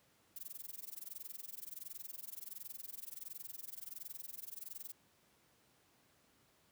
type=noise with amplitude modulation; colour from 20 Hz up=violet; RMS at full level=-45 dBFS; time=0.36-4.92 s; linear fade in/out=2 ms; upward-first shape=sine; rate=21.4 Hz; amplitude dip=100%; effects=pink hiss -71 dBFS RMS until 6.71 s + high-pass 100 Hz 12 dB/octave